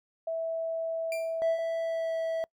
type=tone; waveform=sine; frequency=655 Hz; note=E5; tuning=11 cents flat; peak=-29 dBFS; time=0.27-1.59 s; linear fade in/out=5 ms
type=tone with exponential decay; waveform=40% pulse; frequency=2374 Hz; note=D7; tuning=18 cents sharp; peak=-33 dBFS; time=1.12-1.42 s; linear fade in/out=1 ms; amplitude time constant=64 ms
type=tone with pitch glide; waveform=triangle; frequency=659 to 653.3 Hz; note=E5 to E5; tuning=-1 to -16 cents; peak=-26 dBFS; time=1.42-2.44 s; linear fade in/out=0 ms; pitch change=-15 cents; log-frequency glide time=1.82-2.15 s
effects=noise-tail reverb RT60 0.1 s tail -26 dB re dry